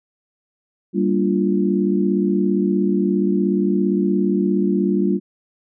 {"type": "chord", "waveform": "sine", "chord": "G minor seventh", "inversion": "none", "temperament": "equal", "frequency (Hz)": [196, 233.1, 293.7, 349.2], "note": ["G3", "Bb3", "D4", "F4"], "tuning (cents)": [0, 0, 0, 0], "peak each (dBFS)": [-18, -24, -23, -21], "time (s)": [0.93, 5.2], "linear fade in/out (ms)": 50, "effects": []}